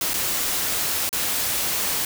white noise with dropouts, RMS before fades -24 dBFS, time 0.01-2.05 s, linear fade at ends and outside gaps 2 ms, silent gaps 0.135-0.14 / 1.092-1.128 s, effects none

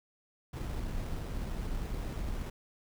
brown noise with sample-and-hold, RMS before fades -36 dBFS, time 0.53-2.5 s, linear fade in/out 5 ms, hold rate 4410 Hz, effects none

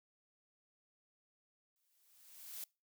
blue noise with exponential growth, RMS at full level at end -44 dBFS, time 1.76-2.64 s, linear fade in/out 1 ms, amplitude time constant 190 ms, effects noise-tail reverb RT60 0.3 s tail -25 dB re dry

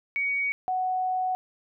sine tone pair in turn, 2247 / 742.1 Hz, C#7 / F#5, +23 / +5 cents, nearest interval octave + perfect fifth, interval 1918 cents, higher first, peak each -24 dBFS, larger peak neither, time 0.16-0.52 / 0.68-1.35 s, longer second, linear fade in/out 0 ms, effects none

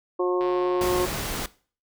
harmonic tone, 180.3 Hz, F#3, 45 cents flat, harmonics 2 / 3 / 4 / 5 / 6, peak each -22 / -28 / -35 / -35 / -31 dBFS, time 0.19-1.06 s, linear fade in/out 10 ms
click train, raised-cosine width 0.3 ms, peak -24 dBFS, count 112, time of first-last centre 0.41-1.214 s, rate 138 Hz
pink noise, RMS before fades -30 dBFS, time 0.81-1.46 s, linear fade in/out 2 ms
effects noise-tail reverb RT60 0.4 s tail -19 dB re dry

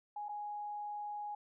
sine tone with dropouts, 830.6 Hz, G#5, in tune, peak -39 dBFS, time 0.16-1.35 s, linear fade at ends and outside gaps 5 ms, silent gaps 0.285-0.291 s, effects none

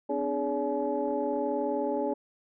sine tone cluster, 256.6 / 295.9 / 416.8 / 570 / 852 Hz, C4 / D4 / G#4 / C#5 / G#5, -34 / +13 / +6 / +48 / +44 cents, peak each -35 / -33 / -32 / -31 / -34 dBFS, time 0.09-2.14 s, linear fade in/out 10 ms, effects tanh soft clip ceiling -16 dBFS

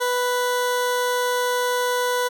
20% pulse tone, 493.9 Hz, B4, in tune, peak -15 dBFS, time 0-2.29 s, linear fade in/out 20 ms, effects none

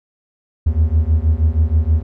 triangle beating tone pair, 75.7 / 82 Hz, D#2 / E2, -47 / -9 cents, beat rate 6.3 Hz, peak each -13 dBFS, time 0.66-2.03 s, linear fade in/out 10 ms, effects none

